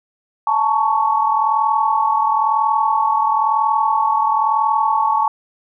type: tone cluster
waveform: sine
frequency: 858 / 899 / 1116 Hz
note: A5 / A5 / C#6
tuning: -44 / +37 / +11 cents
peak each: -18 dBFS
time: 0.47-5.28 s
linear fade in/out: 2 ms
effects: none